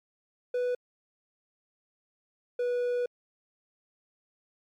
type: tone pair in turn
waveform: triangle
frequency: 493.9 / 488.8 Hz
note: B4 / B4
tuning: 0 / -18 cents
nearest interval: unison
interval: 18 cents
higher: first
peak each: -24 dBFS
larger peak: neither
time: 0.54-0.75 / 2.59-3.06 s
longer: second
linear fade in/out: 5 ms
effects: MP3 96 kbps